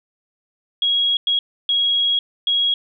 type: tone bursts at uneven times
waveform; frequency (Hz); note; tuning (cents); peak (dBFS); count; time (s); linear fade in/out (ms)
sine; 3307; G#7; -8; -15; 4; 0.82-1.17 / 1.27-1.39 / 1.69-2.19 / 2.47-2.74; 2
effects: none